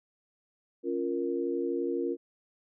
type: chord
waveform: sine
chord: Bb minor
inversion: first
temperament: equal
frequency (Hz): 277.2 / 349.2 / 466.2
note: Db4 / F4 / Bb4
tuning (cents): 0 / 0 / 0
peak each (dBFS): -34 / -31 / -33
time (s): 0.83-2.17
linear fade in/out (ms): 50
effects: none